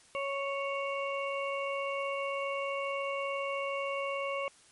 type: harmonic tone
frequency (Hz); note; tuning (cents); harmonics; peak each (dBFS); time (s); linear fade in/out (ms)
554.4; C#5; 0; 1 / 2 / 4 / 5; -34 / -37 / -40 / -41; 0.15-4.48; 0
effects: white hiss -60 dBFS RMS until 4.71 s + MP3 48 kbps